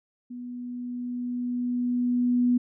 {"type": "tone with level ramp", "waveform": "sine", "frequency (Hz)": 245.3, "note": "B3", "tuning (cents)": -12, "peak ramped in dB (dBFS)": [-35, -18], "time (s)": [0.3, 2.58], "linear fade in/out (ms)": 10, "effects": []}